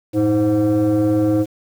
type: tone with frequency modulation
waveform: sine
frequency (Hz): 316.1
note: D#4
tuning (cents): +27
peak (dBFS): -11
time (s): 0.13-1.46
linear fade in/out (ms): 50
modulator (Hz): 205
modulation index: 0.84
effects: tanh soft clip ceiling -12 dBFS + 7-bit